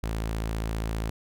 sawtooth tone, 55 Hz, A1, in tune, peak -24 dBFS, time 0.03-1.1 s, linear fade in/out 5 ms, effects none

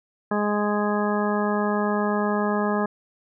harmonic tone, 207.7 Hz, G#3, in tune, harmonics 1 / 2 / 3 / 4 / 5 / 6 / 8, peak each -24 / -27 / -29 / -30 / -31 / -32 / -33 dBFS, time 0.31-2.86 s, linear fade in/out 5 ms, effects none

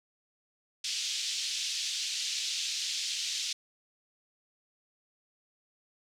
pink band-pass noise, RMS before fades -34 dBFS, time 0.84-3.53 s, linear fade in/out 5 ms, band 3100 to 6600 Hz, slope 24 dB/octave, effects none

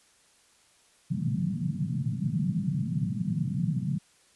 white band-pass noise, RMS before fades -29 dBFS, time 1.1-3.99 s, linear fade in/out 20 ms, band 120 to 200 Hz, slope 48 dB/octave, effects white hiss -62 dBFS RMS until 4.35 s + resampled to 24000 Hz

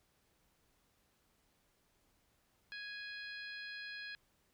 harmonic tone, 830.6 Hz, G#5, in tune, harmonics 2 / 3 / 4 / 5 / 6, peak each -46 / -51 / -55 / -52 / -57 dBFS, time 2.72-4.15 s, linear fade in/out 0 ms, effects pink hiss -75 dBFS RMS until 4.53 s

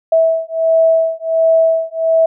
sine beating tone pair, 651 / 652.4 Hz, E5 / E5, -22 / -18 cents, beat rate 1.4 Hz, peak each -13 dBFS, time 0.12-2.26 s, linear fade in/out 5 ms, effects none

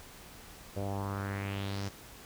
sawtooth tone with low-pass filter sweep, 99.1 Hz, G2, 19 cents sharp, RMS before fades -36 dBFS, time 0.76-1.89 s, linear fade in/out 10 ms, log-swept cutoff 560 to 6000 Hz, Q 3.2, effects pink hiss -51 dBFS RMS until 2.25 s

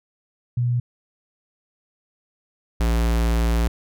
sine / square tone pair in turn, 121.6 / 57.39 Hz, B2 / A#1, -26 / -26 cents, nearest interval octave + minor second, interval 1300 cents, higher first, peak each -18 dBFS, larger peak neither, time 0.57-0.8 / 2.8-3.68 s, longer second, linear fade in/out 5 ms, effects none

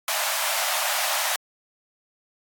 pink high-pass noise, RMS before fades -25 dBFS, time 0.08-1.36 s, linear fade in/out 2 ms, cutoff 590 Hz, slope 96 dB/octave, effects AAC 64 kbps

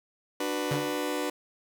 sawtooth chord, B minor, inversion first, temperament just, 296.3 / 370.4 / 493.9 Hz, D4 / F#4 / B4, +15 / +2 / 0 cents, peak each -28 / -31 / -29 dBFS, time 0.4-1.3 s, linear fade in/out 5 ms
sawtooth tone with exponential decay, 143.4 Hz, D3, 41 cents flat, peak -21 dBFS, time 0.71-0.99 s, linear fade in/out 5 ms, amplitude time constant 60 ms
effects none

